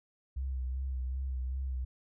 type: tone with vibrato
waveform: sine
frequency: 64.9 Hz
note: C2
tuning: 13 cents flat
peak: -32 dBFS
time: 0.36-1.85 s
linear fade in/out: 10 ms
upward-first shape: sine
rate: 2.6 Hz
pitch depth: 46 cents each way
effects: none